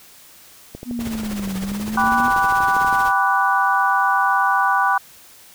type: click train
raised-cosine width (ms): 2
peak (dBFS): -19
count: 28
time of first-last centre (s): 0.75-2.927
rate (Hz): 12.4
type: linear two-way sweep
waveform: sine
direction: down then up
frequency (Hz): 246.9 to 188.6 to 246.9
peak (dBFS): -23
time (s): 0.85-2.32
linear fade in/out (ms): 50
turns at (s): 1.56
type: noise with tremolo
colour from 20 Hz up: pink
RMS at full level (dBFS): -31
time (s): 0.99-3.12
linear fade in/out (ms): 20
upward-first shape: sine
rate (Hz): 16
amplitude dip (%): 60
type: chord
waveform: sine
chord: G major seventh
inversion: none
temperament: equal with one note detuned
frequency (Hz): 784 / 987.8 / 1162.5 / 1480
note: G5 / B5 / D6 / F#6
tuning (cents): 0 / 0 / -18 / 0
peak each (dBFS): -20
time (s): 1.97-4.98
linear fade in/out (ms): 5
effects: white hiss -46 dBFS RMS until 5.54 s